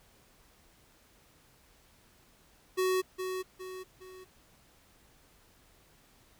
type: tone with echo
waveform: square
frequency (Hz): 372.2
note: F#4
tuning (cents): +10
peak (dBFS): -27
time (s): 2.77-3.02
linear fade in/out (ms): 20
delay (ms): 410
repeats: 3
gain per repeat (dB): -7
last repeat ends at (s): 4.25
effects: pink hiss -63 dBFS RMS until 6.39 s